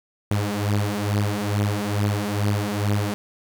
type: beating tone pair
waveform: sawtooth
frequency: 101.9 / 104.2 Hz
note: G#2 / G#2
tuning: -32 / +6 cents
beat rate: 2.3 Hz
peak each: -20 dBFS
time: 0.31-3.14 s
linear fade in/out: 0 ms
effects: 8-bit